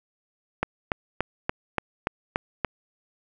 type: click train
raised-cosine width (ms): 0.5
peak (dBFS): -8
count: 8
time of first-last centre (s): 0.63-2.647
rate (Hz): 3.47
effects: none